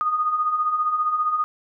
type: beating tone pair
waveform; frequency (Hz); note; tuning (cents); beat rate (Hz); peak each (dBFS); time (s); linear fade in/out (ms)
sine; 1222 / 1237; D#6 / D#6; -32 / -10; 15; -28 / -20; 0.01-1.44; 0
effects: none

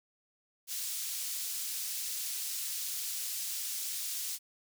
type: high-pass noise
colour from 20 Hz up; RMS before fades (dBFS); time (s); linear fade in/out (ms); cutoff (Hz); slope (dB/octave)
pink; -37; 0.67-4.39; 50; 5200; 12
effects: none

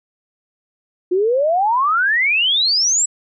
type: exponential sweep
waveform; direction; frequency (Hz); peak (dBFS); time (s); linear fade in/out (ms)
sine; up; 349.2 to 7902; -13; 1.11-3.06; 10
effects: none

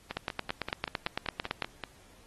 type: two click trains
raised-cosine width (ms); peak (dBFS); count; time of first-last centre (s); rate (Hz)
0.3; -19 / -14; 10 / 14; 0.11-1.837 / 0.17-1.623; 5.21 / 8.95
effects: pink hiss -59 dBFS RMS until 2.26 s + AAC 32 kbps

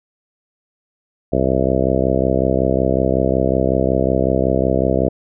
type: harmonic tone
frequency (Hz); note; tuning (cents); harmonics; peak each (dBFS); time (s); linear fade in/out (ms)
65.41; C2; 0; 1 / 2 / 3 / 4 / 5 / 6 / 7 / 8 / 9 / 10; -23 / -23 / -23 / -23 / -23 / -23 / -23 / -23 / -23 / -23; 1.32-5.09; 10
effects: none

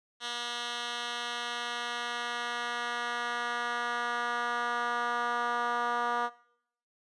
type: tone with band-pass filter sweep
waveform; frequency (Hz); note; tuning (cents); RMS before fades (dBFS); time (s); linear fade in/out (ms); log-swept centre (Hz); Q
10% pulse; 239.7; A#3; +48; -33; 0.2-6.3; 50; 3300 to 1100; 1.4
effects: noise-tail reverb RT60 0.7 s tail -21 dB re dry + resampled to 24000 Hz

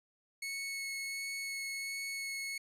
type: tone with vibrato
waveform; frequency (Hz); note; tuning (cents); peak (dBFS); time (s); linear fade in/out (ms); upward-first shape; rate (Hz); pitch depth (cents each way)
sawtooth; 2199; C#7; -14; -34; 0.42-2.58; 5; sine; 1.4; 8
effects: resampled to 32000 Hz

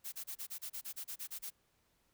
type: noise bursts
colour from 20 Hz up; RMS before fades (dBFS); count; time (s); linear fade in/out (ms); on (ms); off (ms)
blue; -43; 13; 0.04-1.505; 20; 85; 30
effects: pink hiss -75 dBFS RMS until 2.13 s

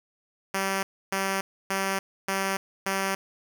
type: tone bursts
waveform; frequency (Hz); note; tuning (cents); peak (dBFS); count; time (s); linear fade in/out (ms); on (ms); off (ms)
5% pulse; 193.7; G3; -20; -14; 5; 0.54-3.15; 5; 290; 290
effects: none

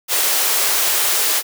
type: high-pass noise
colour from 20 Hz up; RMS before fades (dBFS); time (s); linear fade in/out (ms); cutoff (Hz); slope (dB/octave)
white; -17; 0.08-1.43; 50; 360; 24
effects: none

